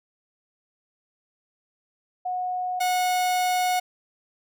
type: tone pair in turn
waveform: sine / 45% pulse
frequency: 730 / 730 Hz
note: F#5 / F#5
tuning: -24 / -24 cents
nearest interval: unison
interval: 0 cents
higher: neither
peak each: -25 / -21 dBFS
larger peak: second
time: 2.25-2.8 / 2.8-3.8 s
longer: second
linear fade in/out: 10 ms
effects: none